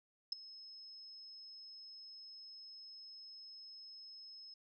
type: tone with ADSR envelope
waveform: sine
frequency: 5180 Hz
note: E8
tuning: 31 cents flat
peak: -31 dBFS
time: 0.32-4.54 s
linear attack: 5 ms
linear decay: 9 ms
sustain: -20 dB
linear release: 4 ms
effects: none